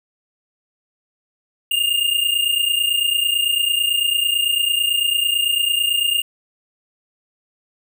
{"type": "tone pair together", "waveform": "square", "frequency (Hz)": [2802, 2831], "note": ["F7", "F7"], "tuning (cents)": [5, 23], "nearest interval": "unison", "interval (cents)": 18, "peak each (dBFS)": [-21, -19], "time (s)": [1.71, 6.22], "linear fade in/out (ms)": 5, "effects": []}